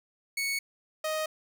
sawtooth tone pair in turn, 2217 / 624.3 Hz, C#7 / D#5, 0 / +6 cents, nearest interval octave + minor seventh, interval 2194 cents, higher first, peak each -25 dBFS, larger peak neither, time 0.37-0.59 / 1.04-1.26 s, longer neither, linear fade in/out 5 ms, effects none

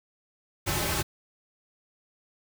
pink noise with comb filter, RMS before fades -28 dBFS, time 0.66-1.03 s, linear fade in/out 20 ms, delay 4.2 ms, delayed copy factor -1, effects none

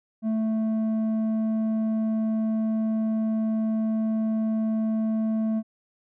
square tone with low-pass filter, 220.2 Hz, A3, 2 cents sharp, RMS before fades -25 dBFS, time 0.22-5.63 s, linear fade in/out 50 ms, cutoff 480 Hz, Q 0.98, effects none

